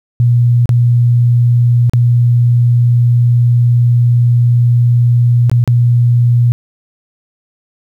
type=tone with dropouts; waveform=sine; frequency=120.3 Hz; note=B2; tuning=45 cents flat; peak=-6 dBFS; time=0.2-6.52 s; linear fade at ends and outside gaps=0 ms; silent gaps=0.657-0.692 / 1.896-1.935 / 5.497-5.515 / 5.64-5.676 s; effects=8-bit